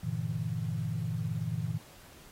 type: chord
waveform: sine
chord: E half-diminished seventh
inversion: first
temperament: equal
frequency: 98 / 116.54 / 146.83 / 164.81 Hz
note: G2 / Bb2 / D3 / E3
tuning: 0 / 0 / 0 / 0 cents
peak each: -40 / -34 / -38 / -35 dBFS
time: 0.03-1.79 s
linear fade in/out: 10 ms
effects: pink hiss -55 dBFS RMS until 2.31 s + AAC 48 kbps